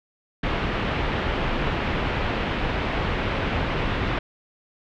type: low-pass noise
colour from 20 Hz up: pink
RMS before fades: -25 dBFS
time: 0.43-4.19 s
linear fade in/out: 5 ms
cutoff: 3100 Hz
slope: 24 dB/octave
effects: none